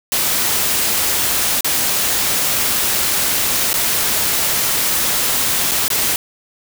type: noise with dropouts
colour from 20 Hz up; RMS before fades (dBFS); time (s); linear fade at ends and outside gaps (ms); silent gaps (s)
white; -17; 0.12-6.16; 1; 1.608-1.645 / 3.731-3.74 / 5.712-5.716 / 5.881-5.902
effects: none